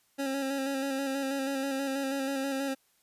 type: tone with vibrato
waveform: 25% pulse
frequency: 272.1 Hz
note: C#4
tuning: 32 cents flat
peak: -26 dBFS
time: 0.18-2.75 s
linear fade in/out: 20 ms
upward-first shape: square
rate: 6.2 Hz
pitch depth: 28 cents each way
effects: white hiss -69 dBFS RMS until 3.02 s + resampled to 32000 Hz